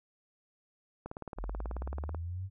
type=click train; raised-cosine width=1 ms; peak=-26 dBFS; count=21; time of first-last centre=1.06-2.147 s; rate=18.4 Hz
type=linear sweep; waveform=sine; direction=up; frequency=41.59 to 97.5 Hz; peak=-35 dBFS; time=1.36-2.5 s; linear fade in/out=50 ms
effects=none